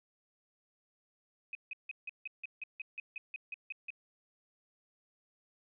sine tone bursts, 2523 Hz, D#7, 23 cents sharp, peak -38 dBFS, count 14, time 1.53-3.904 s, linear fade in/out 2 ms, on 21 ms, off 160 ms, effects none

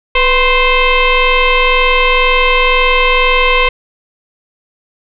sine tone with frequency modulation, 1059 Hz, C6, 21 cents sharp, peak -7 dBFS, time 0.15-3.69 s, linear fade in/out 5 ms, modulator 519 Hz, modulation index 3.8, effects none

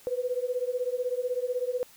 sine beating tone pair, 490.1 / 506.1 Hz, B4 / B4, -13 / +42 cents, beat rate 16 Hz, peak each -30 dBFS, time 0.07-1.83 s, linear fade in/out 0 ms, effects white hiss -55 dBFS RMS until 1.96 s

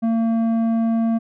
square tone with low-pass filter, 227.4 Hz, A#3, 43 cents flat, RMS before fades -19 dBFS, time 0.02-1.19 s, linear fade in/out 20 ms, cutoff 640 Hz, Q 0.79, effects none

